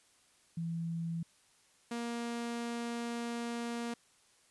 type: tone pair in turn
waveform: sine / sawtooth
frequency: 166.5 / 235.5 Hz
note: E3 / A#3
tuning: +18 / +18 cents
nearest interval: tritone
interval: 600 cents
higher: second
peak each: -34 / -32 dBFS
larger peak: second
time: 0.57-1.23 / 1.91-3.94 s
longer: second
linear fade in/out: 5 ms
effects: white hiss -67 dBFS RMS until 4.5 s + resampled to 24000 Hz